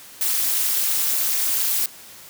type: noise with amplitude modulation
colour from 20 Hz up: blue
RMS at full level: -17 dBFS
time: 0.21-1.86 s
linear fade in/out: 2 ms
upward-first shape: sine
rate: 277 Hz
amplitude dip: 100%
effects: white hiss -43 dBFS RMS until 2.29 s + high-pass 60 Hz 12 dB/octave